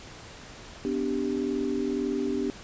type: chord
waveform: sine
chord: G major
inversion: first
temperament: equal with one note detuned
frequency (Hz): 251.8 / 293.7 / 392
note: B3 / D4 / G4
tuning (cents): +34 / 0 / 0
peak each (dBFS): -30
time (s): 0.85-2.5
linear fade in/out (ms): 0
effects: pink hiss -45 dBFS RMS until 2.63 s + resampled to 16000 Hz